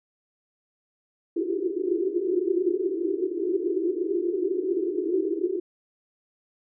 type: band-pass noise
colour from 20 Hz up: pink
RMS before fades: -26 dBFS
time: 1.36-5.6 s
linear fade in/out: 10 ms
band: 330 to 400 Hz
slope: 96 dB/octave
effects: none